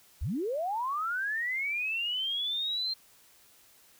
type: linear sweep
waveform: sine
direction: up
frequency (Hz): 44.47 to 4186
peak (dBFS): -29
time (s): 0.21-2.94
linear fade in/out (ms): 10
effects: white hiss -60 dBFS RMS until 3.99 s